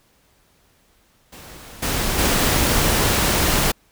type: noise with level steps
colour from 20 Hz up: pink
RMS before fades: -40 / -22 / -18 dBFS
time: 1.32-3.72 s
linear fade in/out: 10 ms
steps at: 1.82 / 2.18 s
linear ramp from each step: 10 ms
effects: pink hiss -59 dBFS RMS until 3.91 s